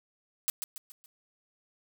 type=noise with echo; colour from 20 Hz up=blue; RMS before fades=-28 dBFS; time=0.48-0.5 s; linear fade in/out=0 ms; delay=140 ms; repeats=4; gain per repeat=-7 dB; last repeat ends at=1.06 s; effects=none